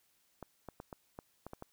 clicks, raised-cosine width 1 ms, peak -30 dBFS, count 8, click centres 0.427 / 0.687 / 0.801 / 0.928 / 1.189 / 1.466 / 1.534 / 1.624 s, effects white hiss -73 dBFS RMS until 1.72 s

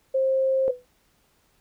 sine tone, 530 Hz, C5, 22 cents sharp, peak -19 dBFS, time 0.14-0.71 s, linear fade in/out 10 ms
sine tone with exponential decay, 497.2 Hz, B4, 12 cents sharp, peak -20 dBFS, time 0.68-0.85 s, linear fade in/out 0 ms, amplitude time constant 36 ms
effects pink hiss -65 dBFS RMS until 1.6 s

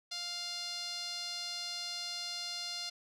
sawtooth tone with band-pass filter, 700 Hz, F5, 4 cents sharp, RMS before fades -40 dBFS, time 0.11-2.9 s, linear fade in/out 10 ms, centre 4500 Hz, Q 3.5, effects none

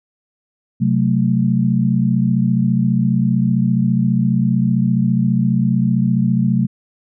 sine chord, F# diminished, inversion second, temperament equal, 130.81 / 185 / 220 Hz, C3 / F#3 / A3, 0 / 0 / 0 cents, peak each -17 dBFS, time 0.8-6.67 s, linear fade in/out 20 ms, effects none

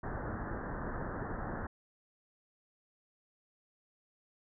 pink low-pass noise, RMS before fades -39 dBFS, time 0.03-1.67 s, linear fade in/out 5 ms, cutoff 1800 Hz, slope 96 dB/octave, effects none

